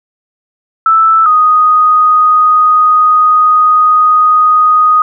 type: tone pair in turn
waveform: sine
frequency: 1318.5 / 1244.5 Hz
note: E6 / D#6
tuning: 0 / 0 cents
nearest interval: minor second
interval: 100 cents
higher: first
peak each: -4 dBFS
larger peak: neither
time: 0.86-1.26 / 1.26-5.02 s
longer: second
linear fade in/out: 2 ms
effects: none